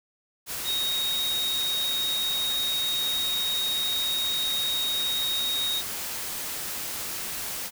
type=tone in noise; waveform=sine; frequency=3754 Hz; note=A#7; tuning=11 cents sharp; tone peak=-25 dBFS; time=0.64-5.83 s; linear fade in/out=50 ms; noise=white; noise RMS=-33 dBFS; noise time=0.46-7.71 s; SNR=+5 dB; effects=none